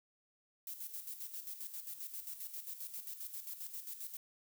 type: noise with tremolo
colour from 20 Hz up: violet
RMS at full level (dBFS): -44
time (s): 0.67-4.17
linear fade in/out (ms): 2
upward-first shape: square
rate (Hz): 7.5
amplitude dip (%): 60
effects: none